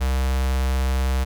square tone with notch filter, 65.41 Hz, C2, in tune, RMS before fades -21 dBFS, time 0-1.25 s, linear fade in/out 20 ms, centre 270 Hz, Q 0.94, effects none

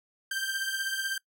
sawtooth beating tone pair, 1568 / 1584 Hz, G6 / G6, 0 / +18 cents, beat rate 16 Hz, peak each -28 / -31 dBFS, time 0.31-1.18 s, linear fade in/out 5 ms, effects noise-tail reverb RT60 0.1 s tail -23 dB re dry

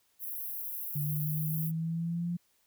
white high-pass noise, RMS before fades -38 dBFS, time 0.19-1.72 s, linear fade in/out 50 ms, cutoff 11000 Hz, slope 96 dB/octave
sine exponential sweep, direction up, 146.7 to 174.61 Hz, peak -30 dBFS, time 0.95-2.37 s, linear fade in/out 10 ms
effects white hiss -71 dBFS RMS until 2.66 s

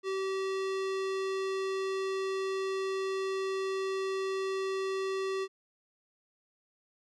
square tone with low-pass filter, 384.4 Hz, G4, 34 cents flat, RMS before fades -33 dBFS, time 0.03-5.48 s, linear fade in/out 50 ms, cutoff 5600 Hz, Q 0.76, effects none

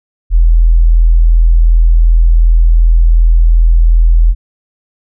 sine tone, 41.35 Hz, E1, 6 cents sharp, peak -3 dBFS, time 0.3-4.35 s, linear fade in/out 50 ms, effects none

